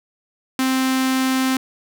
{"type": "tone with notch filter", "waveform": "sawtooth", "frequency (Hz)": 261.7, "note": "C4", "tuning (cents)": 0, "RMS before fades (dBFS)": -19, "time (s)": [0.59, 1.57], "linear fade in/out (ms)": 2, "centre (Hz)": 570, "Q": 1.2, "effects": []}